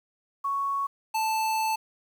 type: tone pair in turn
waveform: sine / square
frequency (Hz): 1111 / 879.7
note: C#6 / A5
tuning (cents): +4 / -1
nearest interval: major third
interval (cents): 405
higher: first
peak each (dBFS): -25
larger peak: neither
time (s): 0.44-0.87 / 1.14-1.76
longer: second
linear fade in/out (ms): 10
effects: 9-bit